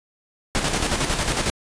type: noise with tremolo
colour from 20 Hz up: pink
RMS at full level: -21 dBFS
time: 0.55-1.5 s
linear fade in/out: 0 ms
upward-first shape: square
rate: 11 Hz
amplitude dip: 45%
effects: resampled to 22050 Hz